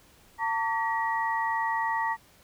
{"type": "tone cluster", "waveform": "sine", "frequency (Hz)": [900, 1143, 1910], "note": ["A5", "D6", "A#6"], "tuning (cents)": [39, -47, 42], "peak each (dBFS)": [-27, -34, -31], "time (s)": [0.38, 2.17], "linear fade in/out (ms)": 50, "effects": ["pink hiss -58 dBFS RMS until 2.43 s"]}